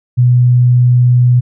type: tone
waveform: sine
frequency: 123.47 Hz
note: B2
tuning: in tune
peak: -5 dBFS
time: 0.17-1.41 s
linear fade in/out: 20 ms
effects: none